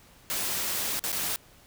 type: noise with dropouts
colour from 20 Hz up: white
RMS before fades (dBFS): -30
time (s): 0.3-1.36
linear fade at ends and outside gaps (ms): 0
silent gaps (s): 0.993-1.039 / 1.119-1.127
effects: pink hiss -56 dBFS RMS until 1.66 s